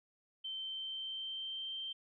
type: tone with pitch glide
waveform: sine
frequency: 3105 to 3137 Hz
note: G7 to G7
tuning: -17 to +1 cents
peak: -39 dBFS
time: 0.44-1.93 s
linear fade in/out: 10 ms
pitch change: +18 cents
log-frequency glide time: 0.56-1.71 s
effects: none